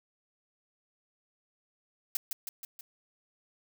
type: noise with echo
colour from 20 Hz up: blue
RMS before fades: -30 dBFS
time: 2.15-2.17 s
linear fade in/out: 2 ms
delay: 160 ms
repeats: 4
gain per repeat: -4 dB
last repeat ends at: 2.81 s
effects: none